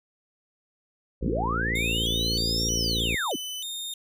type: harmonic tone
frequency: 56.9 Hz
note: A#1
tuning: 41 cents flat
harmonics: 1 / 2 / 3 / 4 / 5 / 6 / 7 / 8 / 9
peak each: -31 / -34 / -36 / -37 / -38 / -39 / -39 / -40 / -41 dBFS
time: 1.21-3.16 s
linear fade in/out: 10 ms
type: linear two-way sweep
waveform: sine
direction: up then down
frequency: 62.2 to 5920 to 192.6 Hz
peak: -26 dBFS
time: 1.23-3.36 s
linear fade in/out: 5 ms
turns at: 2.74 s
type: tone with vibrato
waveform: sawtooth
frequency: 3322 Hz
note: G#7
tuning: in tune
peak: -29 dBFS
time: 1.75-3.94 s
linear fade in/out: 5 ms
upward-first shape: square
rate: 1.6 Hz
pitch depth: 170 cents each way
effects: none